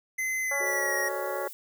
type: tone with pitch glide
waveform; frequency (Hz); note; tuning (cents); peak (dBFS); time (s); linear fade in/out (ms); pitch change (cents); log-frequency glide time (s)
square; 2050 to 1890.7; C7 to A#6; -36 to +24; -28; 0.18-1.09; 10; -140; 0.42-0.97
type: harmonic tone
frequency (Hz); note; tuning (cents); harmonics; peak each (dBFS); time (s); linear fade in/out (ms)
279.8; C#4; +16; 2 / 3 / 4 / 5 / 6 / 7; -33 / -37 / -39 / -41 / -43 / -44; 0.51-1.48; 5
type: chord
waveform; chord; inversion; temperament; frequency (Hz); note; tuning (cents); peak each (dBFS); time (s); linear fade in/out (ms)
sine; F# diminished seventh; none; equal; 370 / 440 / 523.3 / 622.3; F#4 / A4 / C5 / Eb5; 0 / 0 / 0 / 0; -37 / -40 / -43 / -42; 0.6-1.48; 5
type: noise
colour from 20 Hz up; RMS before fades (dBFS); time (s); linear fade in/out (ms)
violet; -43; 0.66-1.53; 0
effects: none